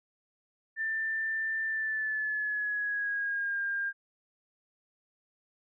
sine tone with pitch glide, 1781 to 1605.1 Hz, A6 to G6, +21 to +41 cents, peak -29 dBFS, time 0.76-3.93 s, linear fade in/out 50 ms, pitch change -180 cents, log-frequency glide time 1.65-3.61 s, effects none

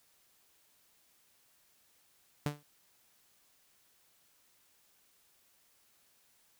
sawtooth tone with exponential decay, 146.83 Hz, D3, in tune, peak -24 dBFS, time 2.46-2.63 s, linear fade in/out 0 ms, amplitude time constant 35 ms, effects white hiss -69 dBFS RMS until 6.59 s

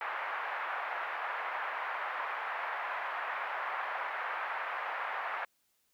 pink band-pass noise, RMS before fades -37 dBFS, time 0.01-5.45 s, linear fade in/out 2 ms, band 760 to 2000 Hz, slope 24 dB/octave, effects white hiss -75 dBFS RMS until 5.93 s

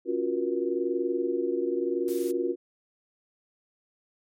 sine chord, Gb major seventh, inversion second, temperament equal with one note detuned, 277.2 / 349.2 / 370 / 476.8 Hz, Db4 / F4 / Gb4 / Bb4, 0 / 0 / 0 / +39 cents, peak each -34 / -28 / -30 / -32 dBFS, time 0.05-2.56 s, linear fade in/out 50 ms
blue noise, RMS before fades -42 dBFS, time 2.08-2.31 s, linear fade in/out 0 ms
effects MP3 64 kbps

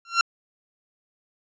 sawtooth tone with exponential growth, 1369 Hz, F6, 35 cents flat, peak -9 dBFS, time 0.05-0.21 s, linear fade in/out 2 ms, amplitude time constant 34 ms, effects resampled to 16000 Hz

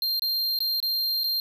square tone with dropouts, 4186 Hz, C8, in tune, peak -24 dBFS, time 0.02-1.4 s, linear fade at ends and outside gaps 1 ms, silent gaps 0.195-0.22 / 0.589-0.604 / 0.802-0.827 / 1.235-1.241 s, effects none

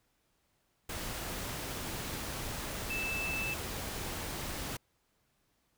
sine tone in noise, 2636 Hz, E7, 1 cent flat, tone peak -34 dBFS, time 2.9-3.54 s, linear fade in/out 5 ms, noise pink, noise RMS -39 dBFS, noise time 0.89-4.77 s, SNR +2 dB, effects pink hiss -75 dBFS RMS until 5.77 s

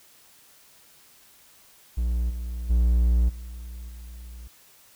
triangle tone with level steps, 59.3 Hz, A#1, 30 cents sharp, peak -20 / -27 / -15 / -33 / -36 dBFS, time 1.97-4.48 s, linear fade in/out 10 ms, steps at 2.29 / 2.69 / 3.28 / 3.88 s, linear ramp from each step 20 ms, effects white hiss -55 dBFS RMS until 4.95 s

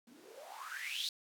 blue noise with band-pass filter sweep, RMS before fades -44 dBFS, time 0.07-1.09 s, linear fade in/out 2 ms, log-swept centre 220 to 4200 Hz, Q 9.1, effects none

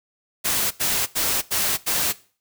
white noise bursts, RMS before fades -22 dBFS, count 5, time 0.44-2.13 s, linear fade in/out 20 ms, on 270 ms, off 85 ms, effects noise-tail reverb RT60 0.4 s tail -19 dB re dry

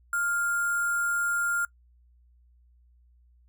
sine tone with sample-and-hold, 1401 Hz, F6, 5 cents sharp, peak -24 dBFS, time 0.13-1.65 s, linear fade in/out 2 ms, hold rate 8820 Hz, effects noise-tail reverb RT60 0.1 s tail -23 dB re dry + added 60 Hz sine -57 dBFS peak until 3.48 s

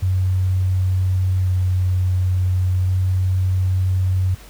sine tone with vibrato, 92.5 Hz, F#2, in tune, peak -15 dBFS, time 0.02-4.35 s, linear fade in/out 10 ms, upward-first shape square, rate 0.35 Hz, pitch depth 10 cents each way, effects added 50 Hz sine -43 dBFS peak until 4.49 s + pink hiss -44 dBFS RMS until 4.49 s

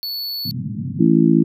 square tone, 4435 Hz, C#8, in tune, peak -24 dBFS, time 0.03-0.51 s, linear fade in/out 0 ms
pink band-pass noise, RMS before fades -26 dBFS, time 0.45-1.06 s, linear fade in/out 5 ms, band 110 to 240 Hz, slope 48 dB/octave
harmonic tone, 55.4 Hz, A1, 13 cents sharp, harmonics 3 / 4 / 5 / 6, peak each -16 / -16 / -16 / -16 dBFS, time 0.99-1.44 s, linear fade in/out 20 ms
effects none

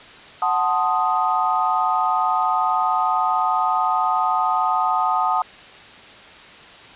sine chord, F# diminished seventh, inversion none, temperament equal, 740 / 880 / 1046.5 / 1244.5 Hz, F#5 / A5 / C6 / Eb6, 0 / 0 / 0 / 0 cents, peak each -22 / -22 / -27 / -21 dBFS, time 0.42-5.42 s, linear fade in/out 2 ms, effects white hiss -42 dBFS RMS until 6.95 s + resampled to 8000 Hz

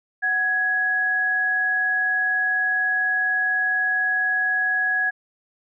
sine tone pair together, 744.8 / 1669 Hz, F#5 / G#6, +11 / +8 cents, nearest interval octave + major second, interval 1397 cents, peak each -30 / -19 dBFS, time 0.22-5.11 s, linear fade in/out 20 ms, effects none

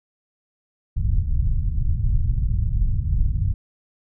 pink low-pass noise, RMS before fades -20 dBFS, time 0.96-3.54 s, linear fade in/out 10 ms, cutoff 120 Hz, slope 24 dB/octave, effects none

